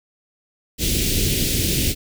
pink band-stop noise, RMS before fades -20 dBFS, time 0.78-1.95 s, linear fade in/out 50 ms, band 400 to 2600 Hz, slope 24 dB/octave, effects none

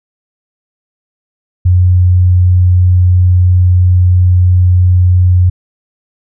sine tone, 90.3 Hz, F#2, 42 cents flat, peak -4 dBFS, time 1.65-5.5 s, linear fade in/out 10 ms, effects none

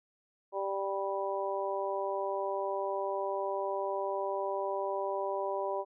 harmonic tone, 196 Hz, G3, in tune, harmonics 2 / 3 / 4 / 5, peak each -36 / -35 / -39 / -37 dBFS, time 0.52-5.85 s, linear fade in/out 50 ms, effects none

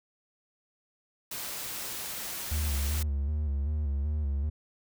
white noise, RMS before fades -37 dBFS, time 1.31-3.03 s, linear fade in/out 5 ms
triangle tone with vibrato, 72.7 Hz, D2, 17 cents flat, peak -25 dBFS, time 2.51-4.5 s, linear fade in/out 10 ms, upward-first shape square, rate 2.6 Hz, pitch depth 67 cents each way
effects none

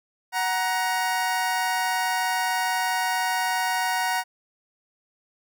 25% pulse tone pair together, 743 / 943.2 Hz, F#5 / A#5, +7 / +20 cents, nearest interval major third, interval 413 cents, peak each -22 dBFS, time 0.32-4.24 s, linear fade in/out 50 ms, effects none

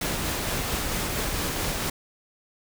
pink noise with tremolo, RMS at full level -27 dBFS, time 0.01-1.9 s, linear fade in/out 5 ms, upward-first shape triangle, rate 4.4 Hz, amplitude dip 25%, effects none

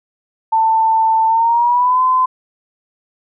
sine tone with pitch glide, 891 to 1023.5 Hz, A5 to C6, +22 to -38 cents, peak -10 dBFS, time 0.52-2.26 s, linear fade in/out 10 ms, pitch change +240 cents, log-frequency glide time 1.27-2.02 s, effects none

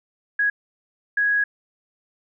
sine tone bursts at uneven times, 1661.2 Hz, G#6, in tune, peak -17 dBFS, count 2, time 0.39-0.5 / 1.17-1.44 s, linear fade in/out 5 ms, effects none

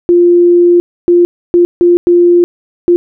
sine tone bursts at uneven times, 349.2 Hz, F4, in tune, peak -3 dBFS, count 6, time 0.09-0.8 / 1.08-1.25 / 1.54-1.65 / 1.81-1.97 / 2.07-2.44 / 2.88-2.96 s, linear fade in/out 0 ms, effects none

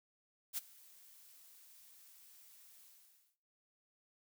blue noise with ADSR envelope, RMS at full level -37 dBFS, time 0.53-3.37 s, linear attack 46 ms, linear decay 19 ms, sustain -24 dB, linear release 550 ms, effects noise-tail reverb RT60 0.5 s tail -18 dB re dry

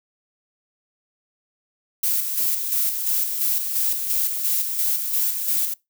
violet noise with tremolo, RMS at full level -21 dBFS, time 2.03-5.74 s, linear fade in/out 5 ms, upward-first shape square, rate 2.9 Hz, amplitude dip 45%, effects noise-tail reverb RT60 0.2 s tail -23 dB re dry

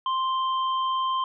sine tone pair together, 1046.5 / 3136 Hz, C6 / G7, 0 / 0 cents, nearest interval octave + perfect fifth, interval 1900 cents, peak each -23 / -34 dBFS, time 0.06-1.24 s, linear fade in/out 2 ms, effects none

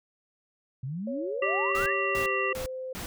sine exponential sweep, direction up, 122.3 to 1921 Hz, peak -31 dBFS, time 0.83-1.93 s, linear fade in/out 5 ms
sine tone with pitch glide, 554.4 to 517.3 Hz, C#5 to C5, 0 to -20 cents, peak -33 dBFS, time 1.07-2.93 s, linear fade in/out 5 ms, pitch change -120 cents, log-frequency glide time 2.15-2.31 s
harmonic tone, 392 Hz, G4, in tune, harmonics 1 / 3 / 5 / 7, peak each -31 / -31 / -31 / -31 dBFS, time 1.42-2.53 s, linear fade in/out 5 ms
pink noise bursts, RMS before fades -37 dBFS, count 4, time 1.75-3.06 s, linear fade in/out 0 ms, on 110 ms, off 290 ms
effects none

